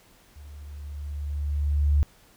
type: tone with level ramp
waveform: sine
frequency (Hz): 72.8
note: D2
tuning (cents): -15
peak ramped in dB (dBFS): -42 to -16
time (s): 0.36-2.03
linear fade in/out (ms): 0
effects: pink hiss -57 dBFS RMS until 2.36 s